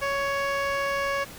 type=tone with low-pass filter; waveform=15% pulse; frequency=557 Hz; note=C#5; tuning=8 cents sharp; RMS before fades=-27 dBFS; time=0.01-1.25 s; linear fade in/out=20 ms; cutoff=4200 Hz; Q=0.7; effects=pink hiss -43 dBFS RMS until 1.38 s